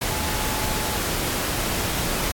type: tone in noise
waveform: sine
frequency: 861 Hz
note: A5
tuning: 38 cents flat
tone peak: -33 dBFS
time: 0.1-0.97 s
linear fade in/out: 10 ms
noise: pink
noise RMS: -25 dBFS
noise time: 0.01-2.32 s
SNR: -11 dB
effects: AAC 64 kbps